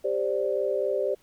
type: chord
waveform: sine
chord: G suspended fourth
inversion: none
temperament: equal with one note detuned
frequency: 395.4 / 523.3 / 587.3 Hz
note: G4 / C5 / D5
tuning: +15 / 0 / 0 cents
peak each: -28 dBFS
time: 0.04-1.15 s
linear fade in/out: 10 ms
effects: pink hiss -62 dBFS RMS until 1.22 s